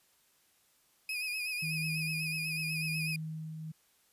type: tone with vibrato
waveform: 35% pulse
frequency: 2499 Hz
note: D#7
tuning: 7 cents sharp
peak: -32 dBFS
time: 1.09-3.16 s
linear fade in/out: 2 ms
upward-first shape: sine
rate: 8.1 Hz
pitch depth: 57 cents each way
type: tone with tremolo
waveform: sine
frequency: 157.9 Hz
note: D#3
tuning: 26 cents sharp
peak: -34 dBFS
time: 1.62-3.72 s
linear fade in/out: 10 ms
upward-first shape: triangle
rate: 0.9 Hz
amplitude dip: 50%
effects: white hiss -69 dBFS RMS until 4.12 s + resampled to 32000 Hz